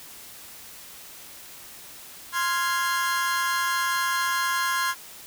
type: chord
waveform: 40% pulse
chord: F minor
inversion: second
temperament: equal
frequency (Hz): 1046.5 / 1396.9 / 1661.2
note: C6 / F6 / Ab6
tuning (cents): 0 / 0 / 0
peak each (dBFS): -25 / -29 / -27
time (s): 2.32-4.95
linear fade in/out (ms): 50
effects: white hiss -44 dBFS RMS until 5.26 s